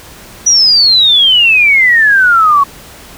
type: exponential sweep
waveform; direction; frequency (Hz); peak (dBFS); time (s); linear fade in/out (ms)
sine; down; 5920 to 1099; -4; 0.46-2.64; 10
effects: pink hiss -34 dBFS RMS until 3.17 s